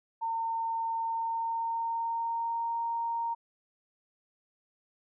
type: tone with pitch glide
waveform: sine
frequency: 910 to 927.5 Hz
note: A#5 to A#5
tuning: -42 to -9 cents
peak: -29 dBFS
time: 0.21-3.35 s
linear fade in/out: 20 ms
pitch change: +33 cents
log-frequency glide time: 1.02-2.77 s
effects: none